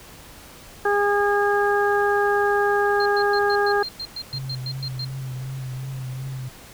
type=harmonic tone; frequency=408 Hz; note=G#4; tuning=31 cents flat; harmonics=1 / 2 / 3 / 4; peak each=-20 / -23 / -27 / -24 dBFS; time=0.85-3.83 s; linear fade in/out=5 ms
type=tone bursts; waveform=sine; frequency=4186 Hz; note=C8; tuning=in tune; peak=-28 dBFS; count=13; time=3-5.048 s; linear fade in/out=2 ms; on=56 ms; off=110 ms
type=tone with vibrato; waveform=sine; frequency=130.81 Hz; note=C3; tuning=in tune; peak=-28 dBFS; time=4.33-6.49 s; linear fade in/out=10 ms; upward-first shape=triangle; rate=2.7 Hz; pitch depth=46 cents each way
effects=pink hiss -44 dBFS RMS until 6.73 s